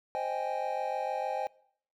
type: chord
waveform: triangle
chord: Ab major seventh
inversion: first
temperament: equal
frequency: 523.3 / 622.3 / 784 / 830.6 Hz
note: C5 / Eb5 / G5 / Ab5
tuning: 0 / 0 / 0 / 0 cents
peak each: -35 / -35 / -33 / -34 dBFS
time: 0.15-1.47 s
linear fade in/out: 0 ms
effects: noise-tail reverb RT60 0.6 s tail -22 dB re dry